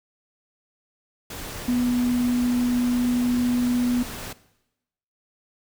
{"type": "tone in noise", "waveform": "sine", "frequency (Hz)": 245, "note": "B3", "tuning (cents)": -14, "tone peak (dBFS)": -19, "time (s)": [1.68, 4.03], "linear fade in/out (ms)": 5, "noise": "pink", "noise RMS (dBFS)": -35, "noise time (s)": [1.3, 4.33], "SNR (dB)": 13, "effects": ["noise-tail reverb RT60 0.9 s tail -18 dB re dry"]}